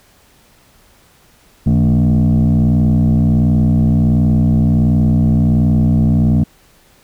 sine tone with frequency modulation, 155.56 Hz, D#3, in tune, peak -6 dBFS, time 1.66-6.44 s, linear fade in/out 10 ms, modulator 61.4 Hz, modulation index 1.4, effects tanh soft clip ceiling -8 dBFS + pink hiss -50 dBFS RMS until 7.03 s

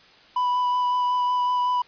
triangle tone with vibrato, 990 Hz, B5, 4 cents sharp, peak -18 dBFS, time 0.36-1.82 s, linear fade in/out 5 ms, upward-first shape sine, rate 5.4 Hz, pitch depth 11 cents each way, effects white hiss -52 dBFS RMS until 1.87 s + resampled to 11025 Hz

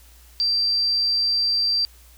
sine tone, 4699 Hz, D8, in tune, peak -18 dBFS, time 0.4-1.85 s, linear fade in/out 0 ms, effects added 60 Hz sine -48 dBFS peak until 2.17 s + white hiss -53 dBFS RMS until 2.17 s

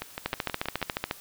two click trains, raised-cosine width 0.3 ms, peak -16 / -11 dBFS, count 6 / 13, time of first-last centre 0.02-0.816 / 0.26-1.111 s, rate 6.28 / 14.1 Hz, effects white hiss -49 dBFS RMS until 1.2 s

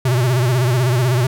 square tone with vibrato, 125 Hz, B2, 21 cents sharp, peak -14 dBFS, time 0.05-1.27 s, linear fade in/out 5 ms, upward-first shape sine, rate 16 Hz, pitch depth 110 cents each way, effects none

